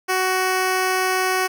10% pulse tone, 372.9 Hz, F#4, 14 cents sharp, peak -10 dBFS, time 0.08-1.48 s, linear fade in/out 20 ms, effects none

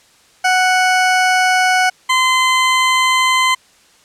20% pulse tone pair in turn, 740 / 1030.4 Hz, F#5 / C6, 0 / -27 cents, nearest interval tritone, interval 573 cents, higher second, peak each -6 dBFS, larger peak neither, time 0.44-1.9 / 2.09-3.55 s, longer neither, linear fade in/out 10 ms, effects white hiss -50 dBFS RMS until 4.04 s + low-pass 8000 Hz 12 dB/octave

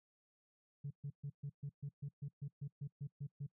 sine tone bursts, 142.2 Hz, C#3, 45 cents sharp, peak -39 dBFS, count 14, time 0.84-3.468 s, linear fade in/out 10 ms, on 67 ms, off 130 ms, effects noise-tail reverb RT60 0.1 s tail -22 dB re dry + tanh soft clip ceiling -37 dBFS

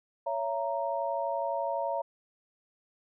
sine chord, A# diminished, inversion first, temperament just, 559.4 / 671.3 / 932.3 Hz, C#5 / E5 / A#5, +16 / +31 / 0 cents, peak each -33 dBFS, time 0.26-2.02 s, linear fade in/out 10 ms, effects none

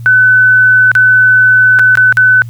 sine tone with dropouts, 1507 Hz, F#6, 31 cents sharp, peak -3 dBFS, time 0.06-2.42 s, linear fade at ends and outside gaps 0 ms, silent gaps 0.916-0.952 / 1.789-1.794 / 1.954-1.973 / 2.125-2.171 s, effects added 117 Hz sine -22 dBFS peak until 2.49 s + white hiss -48 dBFS RMS until 2.49 s

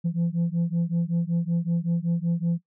sine beating tone pair, 167.4 / 172.7 Hz, E3 / F3, +27 / -19 cents, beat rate 5.3 Hz, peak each -23 dBFS, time 0.04-2.59 s, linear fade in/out 20 ms, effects noise-tail reverb RT60 0.1 s tail -19 dB re dry + tanh soft clip ceiling -19 dBFS

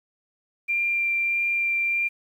sine tone with vibrato, 2376 Hz, D7, 20 cents sharp, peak -21 dBFS, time 0.68-2.09 s, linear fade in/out 20 ms, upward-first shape sine, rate 1.6 Hz, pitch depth 8 cents each way, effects 9-bit

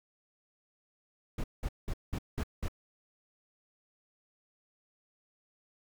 brown noise bursts, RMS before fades -33 dBFS, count 6, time 1.38-2.684 s, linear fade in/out 5 ms, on 59 ms, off 190 ms, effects none

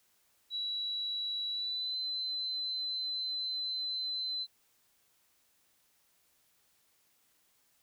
sine tone with pitch glide, 3916 to 4052 Hz, B7 to B7, -15 to +44 cents, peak -33 dBFS, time 0.5-4.47 s, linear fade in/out 50 ms, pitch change +59 cents, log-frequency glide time 1.5-1.98 s, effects white hiss -71 dBFS RMS until 7.82 s

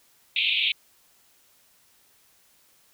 pink band-pass noise, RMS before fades -24 dBFS, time 0.36-0.72 s, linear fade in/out 2 ms, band 2300 to 3800 Hz, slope 96 dB/octave, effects white hiss -61 dBFS RMS until 2.93 s

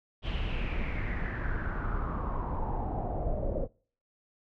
brown noise with low-pass filter sweep, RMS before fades -32 dBFS, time 0.22-3.68 s, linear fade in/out 50 ms, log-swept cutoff 3200 to 530 Hz, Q 5.4, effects noise-tail reverb RT60 0.5 s tail -26 dB re dry

